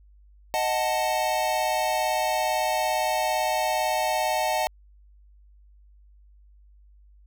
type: chord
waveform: square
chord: D# diminished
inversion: none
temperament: equal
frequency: 622.3 / 740 / 880 Hz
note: D#5 / F#5 / A5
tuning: 0 / 0 / 0 cents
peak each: -28 dBFS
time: 0.54-4.67 s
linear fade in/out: 0 ms
effects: added 50 Hz sine -51 dBFS peak until 7.26 s